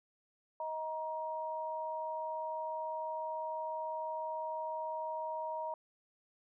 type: tone pair together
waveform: sine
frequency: 630 / 944 Hz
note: D#5 / A#5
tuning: +21 / +22 cents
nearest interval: perfect fifth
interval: 701 cents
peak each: -40 / -38 dBFS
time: 0.6-5.74 s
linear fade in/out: 2 ms
effects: none